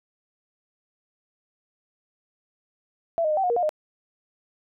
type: tone with pitch steps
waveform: sine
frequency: 669 / 618 / 610 / 771 / 720 / 472.3 / 711 / 613 Hz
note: E5 / D#5 / D#5 / G5 / F#5 / A#4 / F5 / D#5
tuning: +25 / -12 / -34 / -29 / -47 / +23 / +31 / -26 cents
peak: -20 dBFS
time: 3.18-3.692 s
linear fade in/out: 0 ms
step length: 64 ms
effects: none